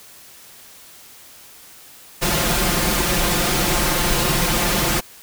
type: noise with comb filter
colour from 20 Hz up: pink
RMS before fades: -19 dBFS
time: 2.21-5.01 s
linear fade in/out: 20 ms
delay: 5.7 ms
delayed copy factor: +0.75
effects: white hiss -44 dBFS RMS until 5.22 s